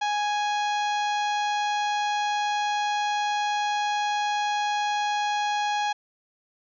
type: harmonic tone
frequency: 830.6 Hz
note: G#5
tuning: in tune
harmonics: 1 / 2 / 3 / 4 / 5 / 6 / 7 / 8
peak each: -24 / -33 / -36 / -36 / -40 / -47 / -45 / -47 dBFS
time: 0.01-5.93 s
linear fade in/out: 10 ms
effects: none